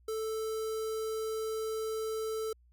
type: tone with notch filter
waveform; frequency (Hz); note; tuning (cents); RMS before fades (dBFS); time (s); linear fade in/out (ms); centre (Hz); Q
square; 440; A4; 0; -35; 0.08-2.53; 5; 2400; 0.91
effects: added 60 Hz sine -60 dBFS peak until 2.72 s